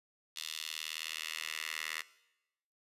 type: tone with high-pass filter sweep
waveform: 10% pulse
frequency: 79 Hz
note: D#2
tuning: 27 cents sharp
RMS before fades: -41 dBFS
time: 0.36-2.02 s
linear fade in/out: 5 ms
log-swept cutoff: 3500 to 2000 Hz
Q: 2
effects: noise-tail reverb RT60 0.9 s tail -18 dB re dry + resampled to 32000 Hz